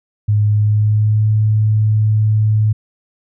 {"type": "tone with pitch glide", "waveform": "sine", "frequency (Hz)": [104.9, 107.6], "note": ["G#2", "A2"], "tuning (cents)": [18, -38], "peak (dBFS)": -10, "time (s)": [0.28, 2.73], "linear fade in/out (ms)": 10, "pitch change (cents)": 44, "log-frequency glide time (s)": [0.47, 1.28], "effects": []}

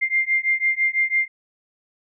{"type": "beating tone pair", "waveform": "sine", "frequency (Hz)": [2100, 2106], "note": ["C7", "C7"], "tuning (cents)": [6, 11], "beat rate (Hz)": 6, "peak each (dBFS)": -21, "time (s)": [0.01, 1.28], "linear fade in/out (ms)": 20, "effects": []}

